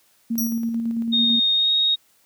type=tone with tremolo; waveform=sine; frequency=230.2 Hz; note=A#3; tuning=22 cents flat; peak=-20 dBFS; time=0.3-1.4 s; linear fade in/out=10 ms; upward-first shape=square; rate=9 Hz; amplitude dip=30%
type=tone with exponential decay; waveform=5% pulse; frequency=5770 Hz; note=F#8; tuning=44 cents flat; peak=-15 dBFS; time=0.38-0.76 s; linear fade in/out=1 ms; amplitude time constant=82 ms
type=tone with pitch glide; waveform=sine; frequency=3700 to 3747 Hz; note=A#7 to A#7; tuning=-14 to +8 cents; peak=-16 dBFS; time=1.12-1.96 s; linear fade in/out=20 ms; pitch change=+22 cents; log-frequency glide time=1.54-1.72 s
effects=white hiss -60 dBFS RMS until 2.25 s + high-pass 80 Hz 12 dB/octave